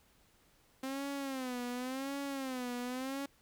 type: tone with vibrato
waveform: sawtooth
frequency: 261.6 Hz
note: C4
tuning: in tune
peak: -33 dBFS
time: 0.83-3.26 s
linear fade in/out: 5 ms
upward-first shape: sine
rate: 0.91 Hz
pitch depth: 120 cents each way
effects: pink hiss -68 dBFS RMS until 3.41 s